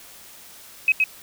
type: tone with echo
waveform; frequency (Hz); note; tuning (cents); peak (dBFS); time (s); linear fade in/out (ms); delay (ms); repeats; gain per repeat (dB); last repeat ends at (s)
sine; 2544; D#7; +38; -13; 0.88-0.92; 2; 120; 1; -2; 1.04
effects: white hiss -45 dBFS RMS until 1.22 s